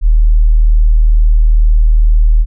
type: tone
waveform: sine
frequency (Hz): 38.89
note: D#1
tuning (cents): 0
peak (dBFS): -4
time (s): 0.01-2.46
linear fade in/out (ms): 50
effects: none